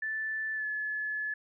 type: tone with pitch glide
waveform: sine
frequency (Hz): 1756 to 1715.9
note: A6 to A6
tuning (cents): -4 to -44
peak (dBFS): -31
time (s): 0.02-1.34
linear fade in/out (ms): 5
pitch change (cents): -40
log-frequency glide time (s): 0.54-0.66
effects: none